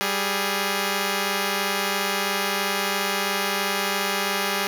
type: tone pair together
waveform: 5% pulse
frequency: 196 / 415 Hz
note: G3 / G#4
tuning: 0 / -1 cents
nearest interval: octave + minor second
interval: 1299 cents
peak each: -14 dBFS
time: 0.01-4.67 s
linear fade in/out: 0 ms
effects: none